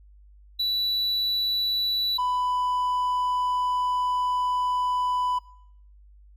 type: tone pair in turn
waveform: triangle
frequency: 3948 / 995.6 Hz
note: B7 / B5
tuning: -1 / +14 cents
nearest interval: 2 octaves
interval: 2385 cents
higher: first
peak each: -21 dBFS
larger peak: neither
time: 0.59-2.18 / 2.18-5.39 s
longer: second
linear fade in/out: 10 ms
effects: noise-tail reverb RT60 0.7 s tail -21 dB re dry + added 50 Hz sine -49 dBFS peak until 6.36 s